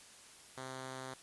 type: tone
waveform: 5% pulse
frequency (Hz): 130.81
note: C3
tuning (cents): 0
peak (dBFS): -32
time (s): 0.57-1.14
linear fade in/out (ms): 5
effects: white hiss -57 dBFS RMS until 1.22 s + resampled to 24000 Hz